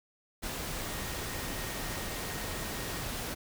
sine tone in noise, 1864.7 Hz, A#6, in tune, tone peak -48 dBFS, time 0.84-3.04 s, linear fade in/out 20 ms, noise pink, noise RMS -37 dBFS, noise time 0.42-3.35 s, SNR -14 dB, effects none

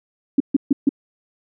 sine tone bursts, 277.2 Hz, C#4, in tune, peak -10 dBFS, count 4, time 0.38-0.892 s, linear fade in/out 5 ms, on 23 ms, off 140 ms, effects none

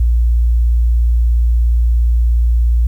sine tone, 58.5 Hz, A#1, 7 cents sharp, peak -8 dBFS, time 0-2.87 s, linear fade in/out 5 ms, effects tanh soft clip ceiling -4 dBFS + 8-bit

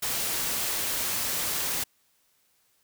white noise, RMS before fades -29 dBFS, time 0.02-1.84 s, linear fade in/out 10 ms, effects white hiss -68 dBFS RMS until 2.83 s

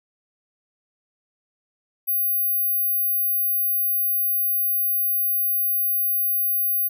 sine tone, 14400 Hz, A9, 39 cents sharp, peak -19 dBFS, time 2.07-6.89 s, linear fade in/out 20 ms, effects none

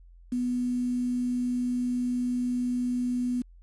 sine tone with quantisation, 246.9 Hz, B3, in tune, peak -25 dBFS, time 0.32-3.42 s, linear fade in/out 5 ms, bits 8, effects added 43 Hz sine -49 dBFS peak until 3.62 s + resampled to 22050 Hz

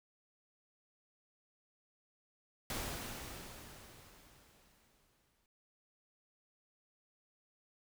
pink noise with exponential decay, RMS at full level -39 dBFS, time 2.7-5.46 s, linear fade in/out 1 ms, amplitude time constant 600 ms, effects none

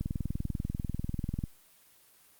click train, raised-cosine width 5 ms, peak -20 dBFS, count 30, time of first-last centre 0.01-1.439 s, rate 20.3 Hz, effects white hiss -61 dBFS RMS until 2.39 s + Opus 24 kbps

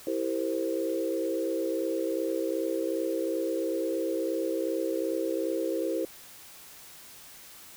sine chord, C dominant seventh, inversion first, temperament equal with one note detuned, 329.6 / 392 / 460.5 / 523.3 Hz, E4 / G4 / Bb4 / C5, 0 / 0 / -21 / 0 cents, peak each -31 / -34 / -34 / -32 dBFS, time 0.07-6.05 s, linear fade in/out 2 ms, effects white hiss -49 dBFS RMS until 7.76 s

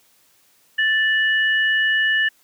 sine tone pair together, 1760 / 2923 Hz, A6 / F#7, 0 / -22 cents, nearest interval major sixth, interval 878 cents, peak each -16 / -24 dBFS, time 0.78-2.29 s, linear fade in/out 10 ms, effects white hiss -58 dBFS RMS until 2.43 s + high-pass 80 Hz 12 dB/octave

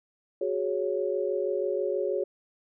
sine chord, F# suspended second, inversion none, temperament just, 370 / 416.2 / 555 Hz, F#4 / G#4 / C#5, 0 / +4 / +2 cents, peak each -30 dBFS, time 0.41-2.24 s, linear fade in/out 5 ms, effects none

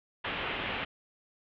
white low-pass noise, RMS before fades -35 dBFS, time 0.24-0.85 s, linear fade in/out 10 ms, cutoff 3200 Hz, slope 48 dB/octave, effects none

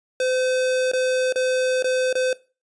square tone with dropouts, 512 Hz, C5, 38 cents flat, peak -20 dBFS, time 0.2-2.33 s, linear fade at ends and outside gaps 2 ms, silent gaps 0.916-0.934 / 1.325-1.358 / 1.825-1.843 / 2.128-2.153 s, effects noise-tail reverb RT60 0.3 s tail -19 dB re dry + resampled to 22050 Hz

